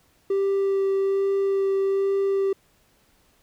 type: tone with vibrato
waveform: triangle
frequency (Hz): 391.4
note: G4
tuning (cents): -3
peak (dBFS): -17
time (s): 0.3-2.53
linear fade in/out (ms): 5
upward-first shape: sine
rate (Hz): 1.2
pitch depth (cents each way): 9
effects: tanh soft clip ceiling -13 dBFS + pink hiss -62 dBFS RMS until 3.42 s